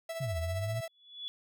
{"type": "tone with tremolo", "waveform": "45% pulse", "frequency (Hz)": 659, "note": "E5", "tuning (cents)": -1, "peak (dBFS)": -34, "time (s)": [0.09, 0.88], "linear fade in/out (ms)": 5, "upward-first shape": "triangle", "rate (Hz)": 15, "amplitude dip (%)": 60}
{"type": "exponential two-way sweep", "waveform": "sine", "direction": "down then up", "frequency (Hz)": [146.83, 79.2, 119.5], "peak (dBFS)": -32, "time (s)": [0.2, 0.81], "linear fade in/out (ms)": 10, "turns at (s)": 0.38}
{"type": "tone with exponential growth", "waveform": "sine", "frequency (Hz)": 3419, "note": "G#7", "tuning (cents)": 50, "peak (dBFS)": -34, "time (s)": [0.87, 1.28], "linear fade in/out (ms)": 0, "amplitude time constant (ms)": 89}
{"effects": []}